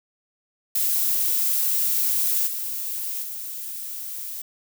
violet noise with level steps, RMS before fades -22 / -29 / -33 dBFS, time 0.75-4.42 s, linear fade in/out 5 ms, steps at 2.46 / 3.22 s, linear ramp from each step 20 ms, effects none

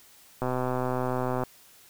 click train, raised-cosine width 1 ms, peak -15 dBFS, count 130, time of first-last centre 0.42-1.436 s, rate 127 Hz, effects white hiss -55 dBFS RMS until 1.89 s

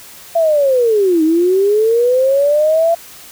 sine linear two-way sweep, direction down then up, 680 to 309.5 to 680 Hz, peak -9 dBFS, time 0.35-2.95 s, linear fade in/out 10 ms, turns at 1.23 s, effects white hiss -37 dBFS RMS until 3.31 s

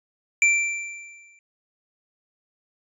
square tone with exponential decay, 2349 Hz, D7, in tune, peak -14 dBFS, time 0.42-1.39 s, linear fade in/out 1 ms, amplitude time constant 210 ms, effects resampled to 22050 Hz

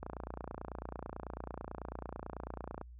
click train, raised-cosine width 1 ms, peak -27 dBFS, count 82, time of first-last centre 0.03-2.814 s, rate 29.1 Hz, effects added 60 Hz sine -49 dBFS peak until 2.99 s

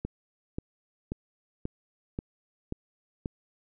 click train, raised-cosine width 3 ms, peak -19 dBFS, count 7, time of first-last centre 0.05-3.259 s, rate 1.87 Hz, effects none

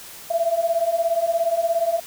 sine beating tone pair, 659.3 / 676.3 Hz, E5 / E5, 0 / +44 cents, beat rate 17 Hz, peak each -23 / -20 dBFS, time 0.3-2 s, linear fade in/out 10 ms, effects white hiss -40 dBFS RMS until 2.06 s

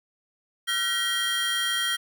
square tone cluster, 1370 / 1508 / 1902 / 3206 Hz, F6 / F#6 / A#6 / G7, -34 / +32 / +34 / +38 cents, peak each -34 / -35 / -30 / -27 dBFS, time 0.67-1.97 s, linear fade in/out 20 ms, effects none

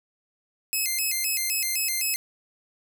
5% pulse tone with vibrato, 2321 Hz, D7, 21 cents flat, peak -15 dBFS, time 0.73-2.16 s, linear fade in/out 0 ms, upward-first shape square, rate 3.9 Hz, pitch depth 180 cents each way, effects none

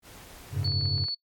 pink noise, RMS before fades -48 dBFS, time 0.02-0.69 s, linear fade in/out 50 ms
triangle chord, F# suspended second, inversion none, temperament just, 92.5 / 104.06 / 138.75 Hz, F#2 / G#2 / C#3, 0 / +4 / +2 cents, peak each -29 dBFS, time 0.51-1.07 s, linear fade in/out 50 ms
clicks, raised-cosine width 0.5 ms, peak -32 dBFS, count 8, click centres 0.632 / 0.676 / 0.719 / 0.811 / 0.856 / 0.98 / 1.04 / 1.085 s
sine tone, 4435 Hz, C#8, in tune, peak -28 dBFS, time 0.64-1.15 s, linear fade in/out 10 ms
effects noise-tail reverb RT60 0.1 s tail -25 dB re dry + AAC 64 kbps

